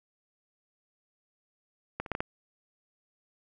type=clicks; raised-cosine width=0.5 ms; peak=-17 / -26 / -15 / -17 / -14 dBFS; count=5; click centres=2 / 2.062 / 2.117 / 2.151 / 2.205 s; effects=none